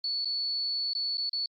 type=tone with dropouts; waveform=sine; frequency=4435 Hz; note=C#8; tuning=in tune; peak=-28 dBFS; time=0.04-1.46 s; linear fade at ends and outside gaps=2 ms; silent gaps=0.247-0.255 / 0.934-0.95 / 1.172-1.18 / 1.295-1.33 s; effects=Opus 32 kbps